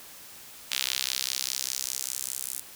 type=tone with high-pass filter sweep; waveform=sawtooth; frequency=65 Hz; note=C2; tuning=11 cents flat; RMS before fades=-32 dBFS; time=0.71-2.61 s; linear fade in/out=10 ms; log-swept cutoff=3200 to 9500 Hz; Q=1.5; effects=white hiss -47 dBFS RMS until 2.75 s